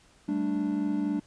triangle chord, G suspended second, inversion none, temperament equal, 196 / 220 / 293.7 Hz, G3 / A3 / D4, 0 / 0 / 0 cents, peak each -30 / -31 / -26 dBFS, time 0.28-1.2 s, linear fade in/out 10 ms, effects pink hiss -60 dBFS RMS until 1.26 s + resampled to 22050 Hz

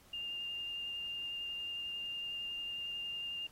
sine tone with vibrato, 2806 Hz, F7, 8 cents sharp, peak -38 dBFS, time 0.13-3.47 s, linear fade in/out 5 ms, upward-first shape sine, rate 11 Hz, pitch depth 10 cents each way, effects pink hiss -63 dBFS RMS until 3.51 s + AAC 48 kbps

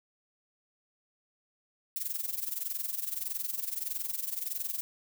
violet noise with amplitude modulation, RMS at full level -32 dBFS, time 1.96-4.81 s, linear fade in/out 0 ms, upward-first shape sine, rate 21.6 Hz, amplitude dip 80%, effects none

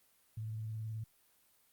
sine tone with vibrato, 110 Hz, A2, in tune, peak -38 dBFS, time 0.37-1.04 s, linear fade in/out 5 ms, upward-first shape triangle, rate 19 Hz, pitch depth 41 cents each way, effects white hiss -70 dBFS RMS until 1.72 s + Opus 32 kbps

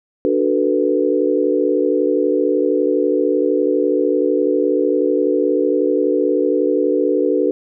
sine chord, B minor seventh, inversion first, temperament equal with one note detuned, 293.7 / 370 / 441.3 / 493.9 Hz, D4 / F#4 / A4 / B4, 0 / 0 / +5 / 0 cents, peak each -19 dBFS, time 0.25-7.51 s, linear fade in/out 0 ms, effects none

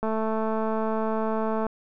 click train, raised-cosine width 1 ms, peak -15 dBFS, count 361, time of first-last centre 0.03-1.666 s, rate 220 Hz, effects none

